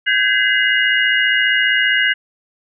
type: tone cluster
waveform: sine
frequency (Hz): 1545 / 1660 / 2041 / 2867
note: G6 / G#6 / C7 / F7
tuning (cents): -26 / -1 / -44 / +45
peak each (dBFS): -18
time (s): 0.06-2.14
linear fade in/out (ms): 20
effects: none